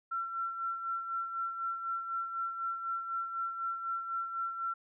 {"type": "tone with tremolo", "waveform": "sine", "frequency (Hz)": 1354, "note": "E6", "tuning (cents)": 46, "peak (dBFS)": -31, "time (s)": [0.11, 4.74], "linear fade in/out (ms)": 10, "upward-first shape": "sine", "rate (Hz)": 4, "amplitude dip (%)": 55, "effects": []}